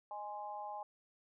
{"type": "tone with amplitude modulation", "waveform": "sine", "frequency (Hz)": 830.6, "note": "G#5", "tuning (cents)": 0, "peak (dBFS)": -37, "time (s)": [0.11, 0.83], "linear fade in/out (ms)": 2, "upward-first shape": "sine", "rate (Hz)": 213, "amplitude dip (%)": 95, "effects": []}